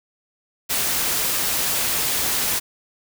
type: noise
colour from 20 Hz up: white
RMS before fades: -22 dBFS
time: 0.69-2.6 s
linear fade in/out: 20 ms
effects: none